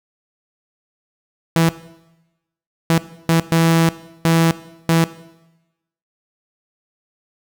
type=tone bursts at uneven times; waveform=sawtooth; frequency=164.81 Hz; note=E3; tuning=in tune; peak=-8 dBFS; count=6; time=1.56-1.69 / 2.9-2.98 / 3.29-3.4 / 3.52-3.89 / 4.25-4.51 / 4.89-5.04 s; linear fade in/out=0 ms; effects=noise-tail reverb RT60 1.0 s tail -17 dB re dry